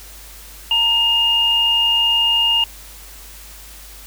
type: tone pair together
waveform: sine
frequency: 920 / 2833 Hz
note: A#5 / F7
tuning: -23 / +24 cents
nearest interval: octave + perfect fifth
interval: 1947 cents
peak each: -25 / -13 dBFS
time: 0.71-2.64 s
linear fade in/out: 2 ms
effects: added 50 Hz sine -40 dBFS peak until 4.06 s + white hiss -40 dBFS RMS until 4.06 s